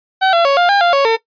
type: tone with pitch steps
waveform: 30% pulse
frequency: 762 / 679 / 556 / 703 / 804 / 696 / 555 / 452 Hz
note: G5 / F5 / C#5 / F5 / G5 / F5 / C#5 / A4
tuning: -49 / -49 / +5 / +11 / +44 / -6 / +2 / +47 cents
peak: -7 dBFS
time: 0.21-1.17 s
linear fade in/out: 20 ms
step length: 120 ms
effects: noise-tail reverb RT60 0.1 s tail -18 dB re dry + resampled to 11025 Hz